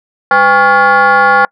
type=tone with frequency modulation; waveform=sine; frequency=1108.7 Hz; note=C#6; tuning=in tune; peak=-3 dBFS; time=0.31-1.45 s; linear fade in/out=2 ms; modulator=302 Hz; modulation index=1.7; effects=noise-tail reverb RT60 0.1 s tail -26 dB re dry + tanh soft clip ceiling -2 dBFS